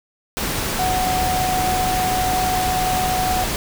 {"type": "tone in noise", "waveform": "sine", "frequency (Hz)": 740, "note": "F#5", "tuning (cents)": 0, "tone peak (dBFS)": -19, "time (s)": [0.79, 3.44], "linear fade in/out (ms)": 0, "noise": "pink", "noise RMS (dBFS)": -23, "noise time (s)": [0.37, 3.56], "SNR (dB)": 1, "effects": []}